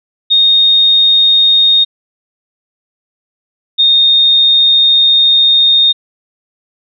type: tone pair in turn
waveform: sine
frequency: 3700 / 3683 Hz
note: A#7 / A#7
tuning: -14 / -22 cents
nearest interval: unison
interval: 8 cents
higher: first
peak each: -5 dBFS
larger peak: neither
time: 0.3-1.85 / 3.78-5.93 s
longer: second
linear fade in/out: 20 ms
effects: none